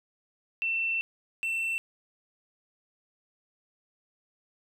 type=tone pair in turn; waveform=sine / triangle; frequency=2687 / 2687 Hz; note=E7 / E7; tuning=+33 / +33 cents; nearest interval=unison; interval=0 cents; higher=neither; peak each=-26 dBFS; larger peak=neither; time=0.62-1.01 / 1.43-1.78 s; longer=first; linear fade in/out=0 ms; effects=none